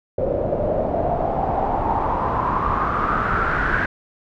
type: noise with low-pass filter sweep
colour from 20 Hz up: pink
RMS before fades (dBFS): -21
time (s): 0.18-3.86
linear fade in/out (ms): 5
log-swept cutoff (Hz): 520 to 1600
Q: 6.2
effects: none